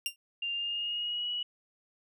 sawtooth tone with exponential decay, 2787 Hz, F7, 4 cents flat, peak -23 dBFS, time 0.06-0.16 s, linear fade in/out 1 ms, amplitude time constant 20 ms
sine tone with pitch glide, 2794 to 2928 Hz, F7 to F#7, 0 to -19 cents, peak -31 dBFS, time 0.42-1.43 s, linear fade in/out 5 ms, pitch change +81 cents, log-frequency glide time 0.52-1.3 s
effects none

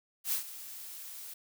blue noise with ADSR envelope, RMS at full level -30 dBFS, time 0.24-1.34 s, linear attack 81 ms, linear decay 110 ms, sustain -15 dB, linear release 6 ms, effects none

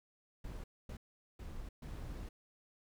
brown noise bursts at uneven times, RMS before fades -45 dBFS, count 4, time 0.44-0.64 / 0.89-0.97 / 1.39-1.69 / 1.82-2.29 s, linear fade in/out 5 ms, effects none

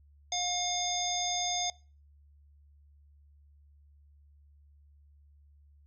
harmonic tone, 715 Hz, F5, 41 cents sharp, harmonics 1 / 3 / 5 / 7 / 9, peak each -35 / -42 / -35 / -38 / -34 dBFS, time 0.32-1.7 s, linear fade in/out 2 ms, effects noise-tail reverb RT60 0.4 s tail -23 dB re dry + added 72 Hz sine -57 dBFS peak until 5.86 s

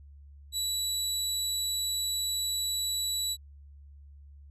25% pulse tone, 3931 Hz, B7, 9 cents flat, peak -25 dBFS, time 0.52-3.37 s, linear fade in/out 50 ms, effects added 71 Hz sine -48 dBFS peak until 4.5 s + resampled to 32000 Hz

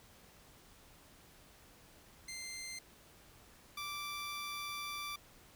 15% pulse tone pair in turn, 2086 / 1170.7 Hz, C7 / D6, -6 / -6 cents, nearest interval minor seventh, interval 1000 cents, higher first, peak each -37 / -34 dBFS, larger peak second, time 2.28-2.79 / 3.77-5.16 s, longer second, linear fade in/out 5 ms, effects pink hiss -61 dBFS RMS until 5.55 s

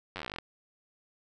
slowing click train, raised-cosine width 0.3 ms, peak -21 dBFS, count 15, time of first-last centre 0.16-0.386 s, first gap 10 ms, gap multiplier 1.07, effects none

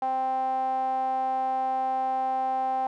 sawtooth tone with band-pass filter, 261.6 Hz, C4, in tune, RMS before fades -27 dBFS, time 0.02-2.87 s, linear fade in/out 2 ms, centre 810 Hz, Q 9.9, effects none

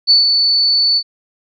sine tone with ADSR envelope, 4479 Hz, C#8, 17 cents sharp, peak -5 dBFS, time 0.07-1.03 s, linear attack 34 ms, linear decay 140 ms, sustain -5 dB, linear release 62 ms, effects none

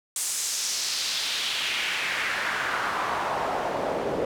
pink noise with band-pass filter sweep, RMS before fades -28 dBFS, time 0.16-4.25 s, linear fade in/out 2 ms, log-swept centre 8500 to 470 Hz, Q 1.9, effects none

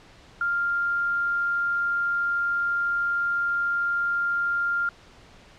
sine tone, 1396.9 Hz, F6, in tune, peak -22 dBFS, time 0.41-4.89 s, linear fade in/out 2 ms, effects pink hiss -51 dBFS RMS until 5.58 s + low-pass 5000 Hz 12 dB/octave

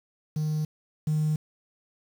triangle tone pair in turn, 153.7 / 153.7 Hz, D#3 / D#3, -21 / -21 cents, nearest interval unison, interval 0 cents, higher neither, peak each -22 / -19 dBFS, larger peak second, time 0.36-0.65 / 1.07-1.36 s, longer neither, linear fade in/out 5 ms, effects tanh soft clip ceiling -19 dBFS + 8-bit

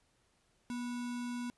sine tone with sample-and-hold, 241.8 Hz, B3, 36 cents flat, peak -36 dBFS, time 0.7-1.5 s, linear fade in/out 0 ms, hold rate 1225 Hz, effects pink hiss -73 dBFS RMS until 1.57 s + resampled to 24000 Hz

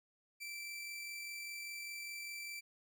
sawtooth tone with amplitude modulation, 2336 Hz, D7, 10 cents flat, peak -39 dBFS, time 0.4-2.61 s, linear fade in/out 20 ms, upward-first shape sine, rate 45 Hz, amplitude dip 25%, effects none

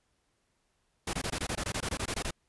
pink noise bursts, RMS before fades -33 dBFS, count 15, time 1.07-2.309 s, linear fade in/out 5 ms, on 63 ms, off 21 ms, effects pink hiss -75 dBFS RMS until 2.48 s + resampled to 24000 Hz

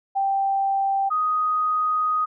sine tone pair in turn, 784 / 1248.1 Hz, G5 / D#6, 0 / +5 cents, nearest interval minor sixth, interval 805 cents, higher second, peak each -19 dBFS, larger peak neither, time 0.15-1.1 / 1.1-2.26 s, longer second, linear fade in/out 20 ms, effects none

